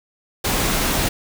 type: noise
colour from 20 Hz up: pink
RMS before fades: -20 dBFS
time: 0.44-1.09 s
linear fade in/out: 10 ms
effects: none